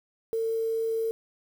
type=tone with quantisation; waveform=sine; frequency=450.6 Hz; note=A4; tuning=41 cents sharp; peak=-25 dBFS; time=0.33-1.11 s; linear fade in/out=0 ms; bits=8; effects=none